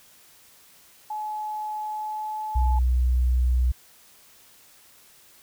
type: tone with pitch glide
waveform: sine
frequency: 853 to 860.4 Hz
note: G#5 to A5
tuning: +46 to -39 cents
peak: -28 dBFS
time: 1.1-2.79 s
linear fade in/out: 5 ms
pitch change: +15 cents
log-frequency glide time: 1.8-2.44 s
type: tone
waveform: sine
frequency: 62.2 Hz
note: B1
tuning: 13 cents sharp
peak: -18 dBFS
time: 2.55-3.72 s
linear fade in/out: 10 ms
effects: white hiss -54 dBFS RMS until 5.42 s